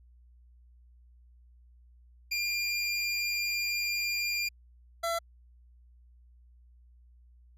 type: tone pair in turn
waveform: 25% pulse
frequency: 2398 / 672.9 Hz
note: D7 / E5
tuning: +36 / +35 cents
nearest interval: octave + minor seventh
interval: 2201 cents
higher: first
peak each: -25 dBFS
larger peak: neither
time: 2.31-4.49 / 5.03-5.19 s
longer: first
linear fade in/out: 10 ms
effects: added 60 Hz sine -55 dBFS peak until 7.57 s + resampled to 32000 Hz